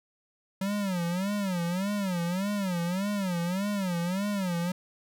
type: tone with vibrato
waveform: square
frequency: 187.5 Hz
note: F#3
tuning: 23 cents sharp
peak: -28 dBFS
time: 0.61-4.72 s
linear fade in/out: 5 ms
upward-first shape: sine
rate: 1.7 Hz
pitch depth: 170 cents each way
effects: none